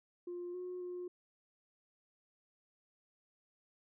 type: tone with pitch steps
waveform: sine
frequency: 352.4 / 362 / 357.6 Hz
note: F4 / F#4 / F4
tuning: +16 / -38 / +41 cents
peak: -39 dBFS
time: 0.27-1.08 s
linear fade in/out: 5 ms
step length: 270 ms
effects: tanh soft clip ceiling -37 dBFS